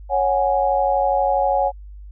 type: chord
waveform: sine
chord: C# suspended fourth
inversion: none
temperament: just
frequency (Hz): 554.4 / 739.2 / 831.5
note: C#5 / F#5 / G#5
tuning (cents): 0 / -2 / +2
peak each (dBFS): -20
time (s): 0.09-1.72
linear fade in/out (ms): 50
effects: added 50 Hz sine -35 dBFS peak until 2.11 s